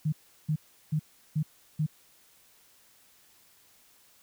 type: tone bursts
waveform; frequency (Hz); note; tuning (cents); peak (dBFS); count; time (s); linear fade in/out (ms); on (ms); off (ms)
sine; 153.8; D#3; -20; -24; 5; 0.05-1.865; 10; 75; 360
effects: white hiss -61 dBFS RMS until 4.22 s